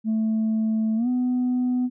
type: tone with pitch glide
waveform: sine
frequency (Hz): 220 to 249.8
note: A3 to B3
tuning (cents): 0 to +20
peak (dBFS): -18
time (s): 0.04-1.9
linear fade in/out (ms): 50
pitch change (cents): +220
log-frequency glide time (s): 0.96-1.08
effects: tanh soft clip ceiling -18 dBFS